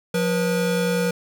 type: tone pair together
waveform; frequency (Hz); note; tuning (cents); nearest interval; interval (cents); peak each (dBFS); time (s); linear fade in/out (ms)
square; 177.68 / 482.5; F3 / B4; +30 / -40; octave + perfect fourth; 1730; -23; 0.14-1.11; 5
effects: none